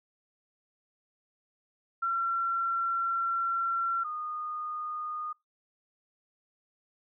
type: tone pair in turn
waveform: sine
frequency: 1361 / 1227.8 Hz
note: F6 / D#6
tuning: -45 / -23 cents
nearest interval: major second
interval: 178 cents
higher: first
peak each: -26 / -33 dBFS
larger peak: first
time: 2.02-4.04 / 4.04-5.33 s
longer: first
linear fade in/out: 10 ms
effects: noise-tail reverb RT60 0.2 s tail -22 dB re dry